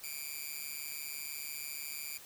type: tone with amplitude modulation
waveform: 5% pulse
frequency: 2366 Hz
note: D7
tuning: 12 cents sharp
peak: -26 dBFS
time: 0.03-2.18 s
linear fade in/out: 10 ms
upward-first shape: sine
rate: 146 Hz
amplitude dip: 100%
effects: white hiss -53 dBFS RMS until 2.25 s